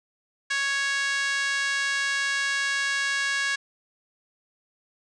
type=tone with high-pass filter; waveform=5% pulse; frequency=554.4 Hz; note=C#5; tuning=in tune; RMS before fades=-26 dBFS; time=0.5-3.56 s; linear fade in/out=10 ms; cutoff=1500 Hz; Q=6; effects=resampled to 22050 Hz